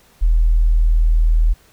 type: tone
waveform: sine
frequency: 40.12 Hz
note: E1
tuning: 46 cents flat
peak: -10 dBFS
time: 0.21-1.54 s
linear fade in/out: 20 ms
effects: pink hiss -52 dBFS RMS until 1.72 s